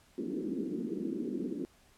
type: band-pass noise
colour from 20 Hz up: white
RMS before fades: -36 dBFS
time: 0.18-1.65 s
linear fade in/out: 0 ms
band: 190 to 380 Hz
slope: 48 dB/octave
effects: pink hiss -64 dBFS RMS until 1.97 s + low-pass 12000 Hz 12 dB/octave